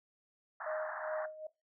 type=band-pass noise; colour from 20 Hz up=white; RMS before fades=-43 dBFS; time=0.6-1.26 s; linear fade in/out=5 ms; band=640 to 1800 Hz; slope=96 dB/octave
type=tone with tremolo; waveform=sine; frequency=622.3 Hz; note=D#5; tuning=in tune; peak=-34 dBFS; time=0.66-1.47 s; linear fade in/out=5 ms; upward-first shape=sine; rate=2.5 Hz; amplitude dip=80%
effects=noise-tail reverb RT60 0.2 s tail -17 dB re dry